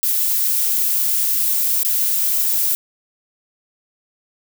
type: noise with dropouts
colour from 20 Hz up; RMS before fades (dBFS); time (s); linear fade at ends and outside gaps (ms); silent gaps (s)
violet; -18; 0.03-2.75; 0; 1.831-1.849
effects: none